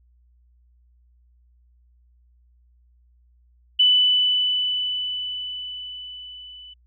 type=tone with level ramp; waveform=sine; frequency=2989 Hz; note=F#7; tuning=17 cents sharp; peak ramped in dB=-12 to -40 dBFS; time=3.79-6.74 s; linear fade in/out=10 ms; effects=added 60 Hz sine -55 dBFS peak until 6.86 s